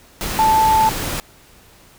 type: tone in noise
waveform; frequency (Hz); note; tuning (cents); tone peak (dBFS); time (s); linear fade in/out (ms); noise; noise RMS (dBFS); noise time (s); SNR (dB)
sine; 878; A5; -4; -11; 0.39-0.89; 0; pink; -24; 0.21-1.2; +10
effects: pink hiss -48 dBFS RMS until 1.98 s